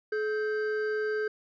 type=tone pair together; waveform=triangle; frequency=428 / 1568 Hz; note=A4 / G6; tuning=-48 / 0 cents; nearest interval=octave + minor seventh; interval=2248 cents; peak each=-26 / -33 dBFS; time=0.12-1.28 s; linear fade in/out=5 ms; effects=resampled to 16000 Hz